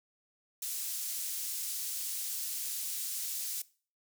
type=high-pass noise; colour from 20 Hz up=pink; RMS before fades=-37 dBFS; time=0.62-3.62 s; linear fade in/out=5 ms; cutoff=6800 Hz; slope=12 dB/octave; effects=noise-tail reverb RT60 0.4 s tail -20 dB re dry